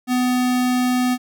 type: tone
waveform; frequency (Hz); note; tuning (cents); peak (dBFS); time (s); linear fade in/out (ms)
square; 250.2; B3; +23; -17; 0.07-1.18; 50
effects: none